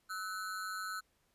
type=ring-modulated tone; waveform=square; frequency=1396.9 Hz; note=F6; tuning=in tune; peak=-36 dBFS; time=0.09-1.01 s; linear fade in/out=20 ms; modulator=96.4 Hz; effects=pink hiss -75 dBFS RMS until 1.34 s + resampled to 32000 Hz